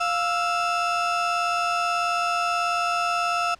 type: tone pair together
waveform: 35% pulse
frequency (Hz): 698.5 / 1318.6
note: F5 / E6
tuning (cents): 0 / 0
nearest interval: major seventh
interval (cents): 1100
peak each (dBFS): -24 / -22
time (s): 0-3.55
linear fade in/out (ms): 10
effects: pink hiss -55 dBFS RMS until 3.59 s + low-pass 6000 Hz 12 dB/octave